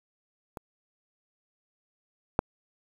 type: clicks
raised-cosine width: 1 ms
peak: -24 / -7 dBFS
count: 2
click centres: 0.572 / 2.391 s
effects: 7-bit